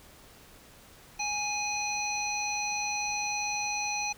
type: harmonic tone with a mistuned harmonic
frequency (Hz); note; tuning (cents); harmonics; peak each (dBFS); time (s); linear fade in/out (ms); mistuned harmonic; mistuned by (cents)
830.6; G#5; 0; 1 / 3 / 5 / 7; -34 / -33 / -39 / -35; 1.19-4.13; 10; 7; +40
effects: pink hiss -54 dBFS RMS until 4.17 s